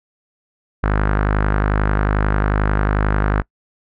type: tone with low-pass filter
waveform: sawtooth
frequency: 51.2 Hz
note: G#1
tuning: 24 cents flat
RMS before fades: -17 dBFS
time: 0.83-3.42 s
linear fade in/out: 10 ms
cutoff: 1500 Hz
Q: 3.1
effects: noise-tail reverb RT60 0.1 s tail -24 dB re dry